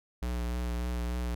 square tone with vibrato, 60.1 Hz, B1, 46 cents flat, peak -31 dBFS, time 0.22-1.35 s, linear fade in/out 5 ms, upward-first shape triangle, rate 3.4 Hz, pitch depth 31 cents each way, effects none

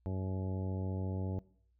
harmonic tone, 94.4 Hz, F#2, 35 cents sharp, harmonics 1 / 2 / 3 / 4 / 5 / 6 / 7 / 9, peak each -35 / -41 / -45 / -47 / -49 / -51 / -52 / -54 dBFS, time 0.06-1.39 s, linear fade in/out 0 ms, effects noise-tail reverb RT60 0.6 s tail -21 dB re dry + added 60 Hz sine -69 dBFS peak until 1.79 s

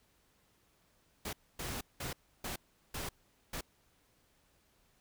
pink noise bursts at uneven times, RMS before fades -40 dBFS, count 6, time 1.25-1.33 / 1.59-1.81 / 2-2.13 / 2.44-2.56 / 2.94-3.09 / 3.53-3.61 s, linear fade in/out 5 ms, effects pink hiss -71 dBFS RMS until 5 s

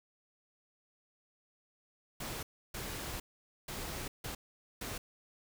pink noise bursts at uneven times, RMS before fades -41 dBFS, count 5, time 2.2-2.43 / 2.74-3.2 / 3.68-4.08 / 4.24-4.35 / 4.81-4.98 s, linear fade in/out 5 ms, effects none

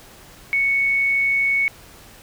sine tone, 2217 Hz, C#7, in tune, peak -16 dBFS, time 0.53-1.68 s, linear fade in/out 0 ms, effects pink hiss -45 dBFS RMS until 2.22 s

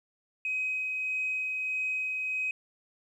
sine tone with tremolo, 2526 Hz, D#7, 26 cents sharp, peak -27 dBFS, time 0.45-2.51 s, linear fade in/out 2 ms, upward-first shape sine, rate 1.6 Hz, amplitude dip 25%, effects tanh soft clip ceiling -23 dBFS + 11-bit

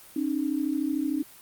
sine tone pair together, 272.4 / 305.8 Hz, C#4 / D#4, -30 / -30 cents, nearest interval major second, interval 200 cents, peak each -28 / -27 dBFS, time 0.16-1.23 s, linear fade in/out 5 ms, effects white hiss -50 dBFS RMS until 1.41 s + Opus 32 kbps

